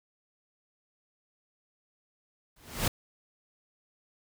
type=noise with exponential growth; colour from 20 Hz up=pink; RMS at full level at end=-24 dBFS; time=2.56-2.88 s; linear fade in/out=5 ms; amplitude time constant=69 ms; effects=none